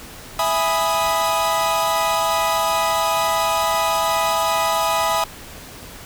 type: chord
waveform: 45% pulse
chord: E major seventh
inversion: none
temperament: equal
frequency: 659.3 / 830.6 / 987.8 / 1244.5 Hz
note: E5 / G#5 / B5 / D#6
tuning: 0 / 0 / 0 / 0 cents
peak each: -23 dBFS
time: 0.39-5.24 s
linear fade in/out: 2 ms
effects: pink hiss -38 dBFS RMS until 6.05 s